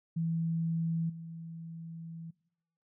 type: tone with level steps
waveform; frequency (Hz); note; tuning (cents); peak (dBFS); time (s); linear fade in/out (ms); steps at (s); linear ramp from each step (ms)
sine; 164.81; E3; 0; -29 / -41; 0.16-2.31; 10; 1.09; 10
effects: noise-tail reverb RT60 0.8 s tail -22 dB re dry